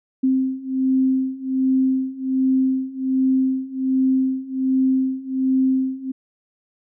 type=beating tone pair; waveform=sine; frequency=261.6 / 262.9 Hz; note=C4 / C4; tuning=0 / +8 cents; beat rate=1.3 Hz; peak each=-21 / -19 dBFS; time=0.23-6.12 s; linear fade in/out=10 ms; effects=none